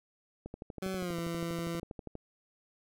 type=click train; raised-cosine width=2 ms; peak=-28 dBFS; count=22; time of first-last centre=0.46-2.154 s; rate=12.4 Hz
type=tone with pitch glide; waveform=20% pulse; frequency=189.2 to 168.56 Hz; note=F#3 to E3; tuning=+39 to +39 cents; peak=-29 dBFS; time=0.82-1.8 s; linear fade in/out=5 ms; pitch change=-200 cents; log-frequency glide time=0.94-1.16 s
effects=none